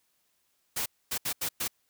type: noise bursts at uneven times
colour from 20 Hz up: white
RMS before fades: -31 dBFS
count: 5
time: 0.76-0.86 / 1.11-1.18 / 1.25-1.33 / 1.41-1.49 / 1.6-1.68 s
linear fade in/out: 10 ms
effects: white hiss -73 dBFS RMS until 1.89 s